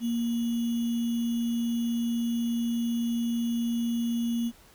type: tone with sample-and-hold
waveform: sine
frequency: 234.1 Hz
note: A#3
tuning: 8 cents sharp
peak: -25 dBFS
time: 0-4.52 s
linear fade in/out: 50 ms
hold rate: 3150 Hz
effects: pink hiss -56 dBFS RMS until 4.74 s